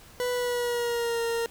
40% pulse tone with pitch glide, 493.9 to 463.5 Hz, B4 to A#4, 0 to -10 cents, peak -25 dBFS, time 0.2-1.46 s, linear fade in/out 0 ms, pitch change -110 cents, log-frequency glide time 0.31-1.21 s, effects pink hiss -51 dBFS RMS until 1.5 s

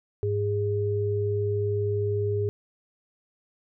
sine tone pair together, 102.6 / 410.4 Hz, G#2 / G#4, -21 / -21 cents, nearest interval 2 octaves, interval 2400 cents, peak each -26 dBFS, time 0.23-2.49 s, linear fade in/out 0 ms, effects none

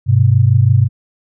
sine tone pair together, 100.95 / 127 Hz, G#2 / B2, -49 / +49 cents, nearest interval major third, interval 398 cents, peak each -10 dBFS, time 0.06-0.89 s, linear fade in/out 50 ms, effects none

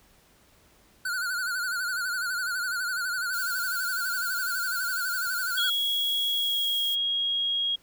square tone with vibrato, 1460 Hz, F#6, 24 cents flat, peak -28 dBFS, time 1.05-5.7 s, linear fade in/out 5 ms, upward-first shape sine, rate 12 Hz, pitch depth 84 cents each way
violet noise, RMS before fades -37 dBFS, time 3.32-6.96 s, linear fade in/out 20 ms
sine tone with pitch glide, 3322 to 3280 Hz, G#7 to G#7, 0 to -22 cents, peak -24 dBFS, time 5.57-7.76 s, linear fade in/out 10 ms, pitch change -22 cents, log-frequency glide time 6.35-6.82 s
effects pink hiss -60 dBFS RMS until 7.82 s

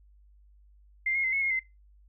sine tone with pitch steps, 2095 / 2153 / 2065 / 2188 / 2149 / 2064 Hz, C7 / C7 / C7 / C#7 / C7 / C7, +2 / +49 / -23 / -23 / +46 / -24 cents, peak -25 dBFS, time 1.06-1.594 s, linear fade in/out 5 ms, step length 89 ms, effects noise-tail reverb RT60 0.2 s tail -20 dB re dry + added 50 Hz sine -55 dBFS peak until 2.08 s

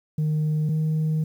sine tone pair in turn, 153.7 / 156.3 Hz, D#3 / D#3, -21 / +8 cents, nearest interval unison, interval 29 cents, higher second, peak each -18 dBFS, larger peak neither, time 0.18-0.69 / 0.69-1.24 s, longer second, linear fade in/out 5 ms, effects tanh soft clip ceiling -19 dBFS + 9-bit

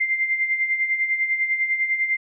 sine tone with tremolo, 2093 Hz, C7, in tune, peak -17 dBFS, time 0-2.17 s, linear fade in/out 10 ms, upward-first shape sine, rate 10 Hz, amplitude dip 60%, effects none

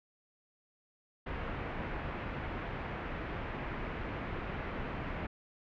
pink low-pass noise, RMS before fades -39 dBFS, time 1.26-5.27 s, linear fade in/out 10 ms, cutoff 2400 Hz, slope 24 dB/octave, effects none

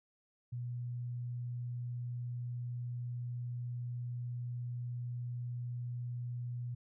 sine tone, 121.7 Hz, B2, 25 cents flat, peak -37 dBFS, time 0.52-6.75 s, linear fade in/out 10 ms, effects none

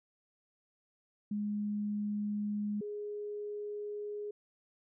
sine tone pair in turn, 207.7 / 415.4 Hz, G#3 / G#4, 0 / 0 cents, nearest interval octave, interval 1200 cents, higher second, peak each -32 / -37 dBFS, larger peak first, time 1.31-2.81 / 2.81-4.31 s, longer neither, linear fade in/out 5 ms, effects none

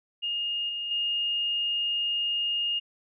sine tone with level steps, 2840 Hz, F7, 28 cents sharp, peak -27 / -30 / -25 dBFS, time 0.22-2.8 s, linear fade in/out 20 ms, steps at 0.69 / 0.91 s, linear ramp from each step 2 ms, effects none

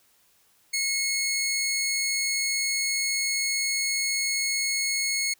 15% pulse tone, 2179 Hz, C#7, 30 cents flat, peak -18 dBFS, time 0.73-5.34 s, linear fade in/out 10 ms, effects white hiss -63 dBFS RMS until 5.39 s

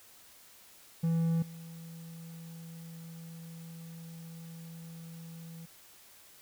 triangle tone with level steps, 165.2 Hz, E3, 4 cents sharp, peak -24 / -42 dBFS, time 1.03-5.66 s, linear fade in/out 10 ms, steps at 1.42 s, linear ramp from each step 5 ms, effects white hiss -57 dBFS RMS until 6.41 s

